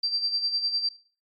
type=tone with tremolo; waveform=sine; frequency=4699 Hz; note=D8; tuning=in tune; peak=-22 dBFS; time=0.03-0.89 s; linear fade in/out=5 ms; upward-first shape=sine; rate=9.9 Hz; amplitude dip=65%; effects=noise-tail reverb RT60 0.4 s tail -17 dB re dry + AAC 48 kbps